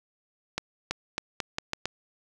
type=accelerating click train; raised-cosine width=0.2 ms; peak=-11 dBFS; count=7; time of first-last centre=0.58-1.856 s; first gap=330 ms; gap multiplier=0.82; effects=8-bit

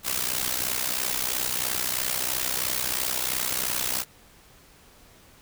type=noise with amplitude modulation; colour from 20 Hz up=white; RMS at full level=-24 dBFS; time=0.03-4.05 s; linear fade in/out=50 ms; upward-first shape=sine; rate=63 Hz; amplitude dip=80%; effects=pink hiss -54 dBFS RMS until 5.41 s

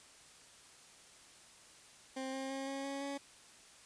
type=tone with pitch steps; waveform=20% pulse; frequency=263.8 / 266.9 / 270 / 273.1 / 276.3 / 279.5 Hz; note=C4 / C4 / C#4 / C#4 / C#4 / C#4; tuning=+14 / +35 / -45 / -26 / -6 / +14 cents; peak=-34 dBFS; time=2.16-3.18 s; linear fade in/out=10 ms; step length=170 ms; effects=white hiss -59 dBFS RMS until 3.85 s + resampled to 22050 Hz

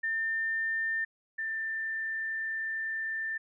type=tone pair in turn; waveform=sine; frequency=1800 / 1784.5 Hz; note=A6 / A6; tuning=+39 / +24 cents; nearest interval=unison; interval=15 cents; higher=first; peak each=-28 / -31 dBFS; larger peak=first; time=0.03-1.05 / 1.38-3.38 s; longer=second; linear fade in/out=10 ms; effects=none

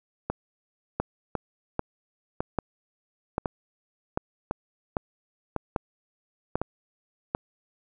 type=two click trains; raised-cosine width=1 ms; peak=-13 / -11 dBFS; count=7 / 9; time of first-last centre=0.3-6.616 / 1-7.349 s; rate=0.95 / 1.26 Hz; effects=none

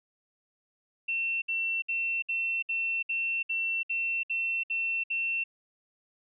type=tone bursts; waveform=sine; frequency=2700 Hz; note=E7; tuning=41 cents sharp; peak=-27 dBFS; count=11; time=1.08-5.44 s; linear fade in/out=10 ms; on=340 ms; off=62 ms; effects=none

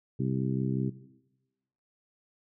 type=harmonic tone; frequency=65.41 Hz; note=C2; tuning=in tune; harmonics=2 / 3 / 4 / 5 / 6; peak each=-29 / -33 / -35 / -37 / -39 dBFS; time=0.19-0.9 s; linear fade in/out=10 ms; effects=noise-tail reverb RT60 1.0 s tail -17 dB re dry

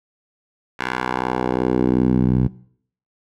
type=tone with band-pass filter sweep; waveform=10% pulse; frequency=62.8 Hz; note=B1; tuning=30 cents sharp; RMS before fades=-19 dBFS; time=0.79-2.48 s; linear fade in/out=10 ms; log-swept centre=1700 to 130 Hz; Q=1.3; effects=noise-tail reverb RT60 0.6 s tail -21 dB re dry

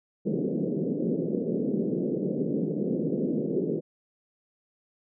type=band-pass noise; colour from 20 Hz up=pink; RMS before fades=-28 dBFS; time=0.25-3.81 s; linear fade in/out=20 ms; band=160 to 490 Hz; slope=48 dB/octave; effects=none

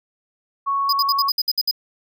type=tone; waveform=sine; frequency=1108.7 Hz; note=C#6; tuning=in tune; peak=-18 dBFS; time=0.66-1.3 s; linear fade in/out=20 ms
type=tone bursts; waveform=square; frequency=4978 Hz; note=D#8; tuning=in tune; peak=-17 dBFS; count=9; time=0.89-1.712 s; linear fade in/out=5 ms; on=38 ms; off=60 ms
effects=none

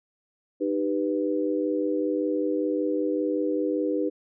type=chord; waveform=sine; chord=Eb augmented; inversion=none; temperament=equal with one note detuned; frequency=306.8 / 392 / 493.9 Hz; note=Eb4 / G4 / B4; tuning=-24 / 0 / 0 cents; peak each=-26 / -29 / -28 dBFS; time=0.6-4.1 s; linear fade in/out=20 ms; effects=none

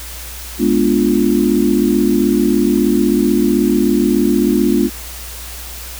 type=chord; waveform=sine; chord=G# diminished seventh; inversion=none; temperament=equal with one note detuned; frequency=210.7 / 246.9 / 293.7 / 349.2 Hz; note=G#3 / B3 / D4 / F4; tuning=+25 / 0 / 0 / 0 cents; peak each=-16 dBFS; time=0.58-4.9 s; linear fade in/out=50 ms; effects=added 60 Hz sine -31 dBFS peak until 5.99 s + white hiss -31 dBFS RMS until 5.99 s

